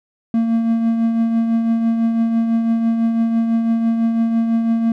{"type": "tone with tremolo", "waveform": "triangle", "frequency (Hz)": 228.4, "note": "A#3", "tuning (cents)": -35, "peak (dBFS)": -10, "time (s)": [0.34, 4.92], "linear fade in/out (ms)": 2, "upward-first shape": "triangle", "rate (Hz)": 6, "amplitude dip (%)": 45, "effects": []}